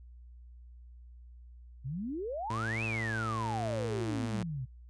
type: exponential two-way sweep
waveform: sine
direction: up then down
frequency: 120 to 2679 to 120 Hz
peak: -34 dBFS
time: 1.84-4.66 s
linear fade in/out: 20 ms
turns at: 2.84 s
type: tone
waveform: sawtooth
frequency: 111.9 Hz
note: A2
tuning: 30 cents sharp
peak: -30 dBFS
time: 2.5-4.43 s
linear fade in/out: 5 ms
effects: added 60 Hz sine -49 dBFS peak until 4.89 s + resampled to 22050 Hz